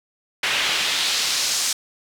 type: noise with band-pass filter sweep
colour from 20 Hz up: pink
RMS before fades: -22 dBFS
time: 0.43-1.73 s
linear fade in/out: 5 ms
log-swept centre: 2500 to 6300 Hz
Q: 1.4
effects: none